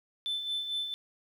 sine tone with tremolo, 3525 Hz, A7, 2 cents sharp, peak -27 dBFS, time 0.26-0.94 s, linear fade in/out 0 ms, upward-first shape sine, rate 4.4 Hz, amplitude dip 60%, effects tanh soft clip ceiling -28 dBFS + 10-bit

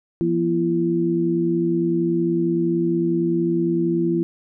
sine tone cluster, 170.8 / 241.6 / 337.3 Hz, F3 / B3 / E4, -38 / -38 / +40 cents, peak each -23 / -27 / -19 dBFS, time 0.21-4.23 s, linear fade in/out 0 ms, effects none

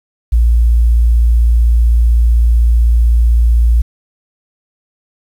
sine tone, 57.9 Hz, A#1, 11 cents flat, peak -6 dBFS, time 0.32-3.82 s, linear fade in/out 10 ms, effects 7-bit

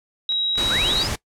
sine tone, 3841 Hz, B7, 49 cents flat, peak -19 dBFS, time 0.29-1.03 s, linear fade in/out 2 ms
clicks, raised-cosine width 0.2 ms, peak -22 dBFS, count 2, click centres 0.322 / 0.556 s
pink noise, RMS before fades -26 dBFS, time 0.57-1.16 s, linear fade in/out 10 ms
sine linear sweep, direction up, 1244.5 to 5274 Hz, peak -24 dBFS, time 0.7-1.08 s, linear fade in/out 10 ms
effects noise-tail reverb RT60 0.1 s tail -20 dB re dry + low-pass 10000 Hz 12 dB/octave

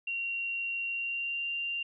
sine tone with pitch glide, 2753 to 2779 Hz, F7 to F7, -25 to -9 cents, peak -31 dBFS, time 0.07-1.83 s, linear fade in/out 5 ms, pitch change +16 cents, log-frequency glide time 0.87-1.47 s, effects none

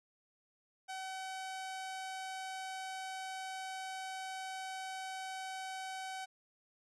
sawtooth tone, 759 Hz, F#5, 44 cents sharp, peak -37 dBFS, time 0.88-6.26 s, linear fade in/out 20 ms, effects resampled to 24000 Hz

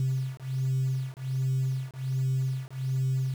sine beating tone pair, 130.81 / 132.11 Hz, C3 / C3, 0 / +17 cents, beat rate 1.3 Hz, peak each -28 dBFS, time 0-3.34 s, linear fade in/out 2 ms, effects tanh soft clip ceiling -21 dBFS + 8-bit

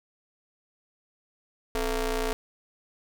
sawtooth ring-modulated tone, 233.1 Hz, A#3, in tune, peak -19 dBFS, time 1.75-2.33 s, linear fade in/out 0 ms, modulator 203 Hz, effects none

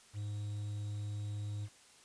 triangle tone with quantisation, 103.7 Hz, G#2, 2 cents flat, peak -35 dBFS, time 0.13-1.69 s, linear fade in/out 50 ms, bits 10, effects white hiss -61 dBFS RMS until 2.04 s + resampled to 22050 Hz

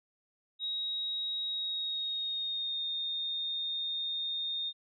sine tone with pitch glide, 3800 to 3668 Hz, A#7 to A#7, +33 to -29 cents, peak -32 dBFS, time 0.59-4.73 s, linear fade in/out 50 ms, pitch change -62 cents, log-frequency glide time 1.46-2.85 s, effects none

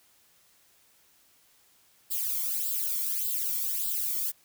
violet noise with flanger, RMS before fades -30 dBFS, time 2.1-4.32 s, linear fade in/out 20 ms, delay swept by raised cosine 0.24 to 0.93 ms, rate 1.7 Hz, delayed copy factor +0.75, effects white hiss -63 dBFS RMS until 4.44 s

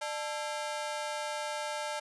sawtooth ring-modulated tone, 740 Hz, F#5, in tune, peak -27 dBFS, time 0.01-2 s, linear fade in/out 10 ms, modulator 140 Hz, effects resampled to 24000 Hz

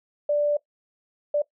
sine tone bursts at uneven times, 587.3 Hz, D5, in tune, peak -19 dBFS, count 2, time 0.29-0.57 / 1.34-1.42 s, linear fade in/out 5 ms, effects noise-tail reverb RT60 0.1 s tail -20 dB re dry

